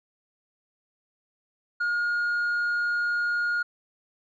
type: tone with tanh clipping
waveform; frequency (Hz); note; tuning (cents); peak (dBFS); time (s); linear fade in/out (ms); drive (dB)
sine; 1428; F6; +38; -24; 1.8-3.63; 10; 2
effects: none